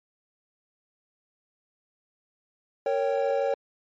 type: chord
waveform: triangle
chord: G diminished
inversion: first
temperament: equal with one note detuned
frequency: 461.3 / 554.4 / 784 Hz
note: Bb4 / Db5 / G5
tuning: -18 / 0 / 0 cents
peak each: -26 / -23 / -29 dBFS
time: 2.86-3.54 s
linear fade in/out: 2 ms
effects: MP3 32 kbps